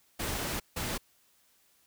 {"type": "noise bursts at uneven times", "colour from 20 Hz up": "pink", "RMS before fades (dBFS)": -34, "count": 2, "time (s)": [[0.19, 0.6], [0.76, 0.98]], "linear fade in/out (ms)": 10, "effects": ["white hiss -67 dBFS RMS until 1.86 s"]}